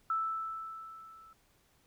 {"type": "tone with level ramp", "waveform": "sine", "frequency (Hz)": 1318.5, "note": "E6", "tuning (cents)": 0, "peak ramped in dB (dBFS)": [-28, -54], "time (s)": [0.1, 1.33], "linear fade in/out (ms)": 2, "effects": ["pink hiss -69 dBFS RMS until 1.86 s"]}